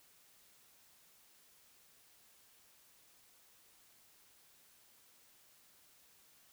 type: silence
effects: white hiss -66 dBFS RMS until 6.52 s